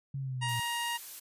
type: exponential sweep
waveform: sine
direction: down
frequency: 139.4 to 116.54 Hz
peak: -33 dBFS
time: 0.14-0.6 s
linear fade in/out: 5 ms
type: harmonic tone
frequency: 943 Hz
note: A#5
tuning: 20 cents sharp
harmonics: 1 / 2 / 3 / 4 / 5 / 6 / 7 / 8 / 9 / 10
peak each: -35 / -37 / -37 / -46 / -50 / -52 / -50 / -56 / -47 / -47 dBFS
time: 0.41-0.98 s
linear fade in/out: 20 ms
type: noise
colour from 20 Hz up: blue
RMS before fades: -43 dBFS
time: 0.48-1.2 s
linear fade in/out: 10 ms
effects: resampled to 32000 Hz